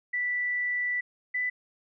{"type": "tone pair in turn", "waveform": "sine", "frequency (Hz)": [1970, 1991.7], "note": ["B6", "B6"], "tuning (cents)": [-5, 14], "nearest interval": "unison", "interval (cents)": 19, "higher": "second", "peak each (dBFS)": -26, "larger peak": "neither", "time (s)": [[0.13, 1.01], [1.34, 1.5]], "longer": "first", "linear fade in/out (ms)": 10, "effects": []}